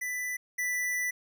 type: tone pair in turn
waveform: square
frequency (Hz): 1988 / 1978.9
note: B6 / B6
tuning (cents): +11 / +3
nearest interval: unison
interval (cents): 8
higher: first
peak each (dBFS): -32 / -29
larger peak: second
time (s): 0.01-0.37 / 0.58-1.11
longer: second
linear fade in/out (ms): 10
effects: none